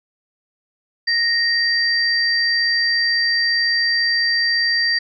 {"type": "tone pair together", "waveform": "sine", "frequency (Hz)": [1864.7, 4699], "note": ["A#6", "D8"], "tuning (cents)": [0, 0], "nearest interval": "octave + major third", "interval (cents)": 1600, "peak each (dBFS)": -18, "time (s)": [1.07, 4.99], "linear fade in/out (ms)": 10, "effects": []}